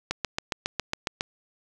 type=click train; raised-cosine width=0.2 ms; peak=-9 dBFS; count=9; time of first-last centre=0.11-1.209 s; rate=7.28 Hz; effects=none